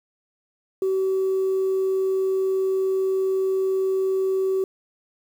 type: tone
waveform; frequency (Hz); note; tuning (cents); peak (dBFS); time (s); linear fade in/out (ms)
sine; 381.2; G4; -48; -18; 0.82-4.64; 2
effects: tanh soft clip ceiling -16 dBFS + 8-bit